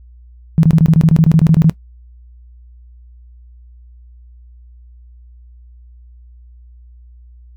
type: tone bursts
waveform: sine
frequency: 161.1 Hz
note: E3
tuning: 39 cents flat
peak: -5 dBFS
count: 15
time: 0.58-1.696 s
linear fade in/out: 0 ms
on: 52 ms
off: 24 ms
effects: noise-tail reverb RT60 0.1 s tail -18 dB re dry + added 60 Hz sine -38 dBFS peak until 7.56 s